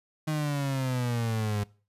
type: exponential sweep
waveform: 35% pulse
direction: down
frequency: 156.4 to 101.8 Hz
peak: -25 dBFS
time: 0.27-1.64 s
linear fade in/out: 10 ms
effects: noise-tail reverb RT60 0.4 s tail -23 dB re dry + resampled to 32000 Hz